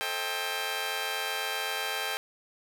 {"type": "chord", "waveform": "10% pulse", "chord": "A half-diminished seventh", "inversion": "none", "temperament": "just", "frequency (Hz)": [440, 528, 633.6, 792], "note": ["A4", "C5", "Eb5", "G5"], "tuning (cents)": [0, 16, 31, 18], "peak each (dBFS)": [-29, -31, -31, -26], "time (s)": [0.01, 2.17], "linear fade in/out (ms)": 0, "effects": []}